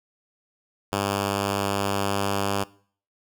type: tone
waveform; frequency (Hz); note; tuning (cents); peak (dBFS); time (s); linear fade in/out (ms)
5% pulse; 99.7; G2; +30; -12; 0.92-2.64; 10
effects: noise-tail reverb RT60 0.5 s tail -21 dB re dry